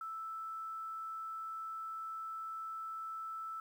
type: tone with quantisation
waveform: sine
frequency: 1319 Hz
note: E6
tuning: 1 cent sharp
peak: -40 dBFS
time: 0.01-3.6 s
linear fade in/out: 2 ms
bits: 11
effects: none